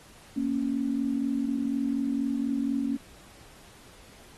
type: tone pair together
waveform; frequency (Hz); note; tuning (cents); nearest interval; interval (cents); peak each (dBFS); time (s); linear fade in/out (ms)
sine; 233.1 / 277.2; A#3 / C#4; 0 / 0; minor third; 300; -29 / -27; 0.36-2.97; 10
effects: pink hiss -53 dBFS RMS until 4.37 s + AAC 32 kbps